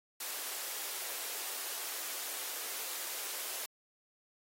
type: high-pass noise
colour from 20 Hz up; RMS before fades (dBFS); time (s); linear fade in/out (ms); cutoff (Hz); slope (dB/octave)
white; -40; 0.2-3.66; 5; 350; 24
effects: AAC 48 kbps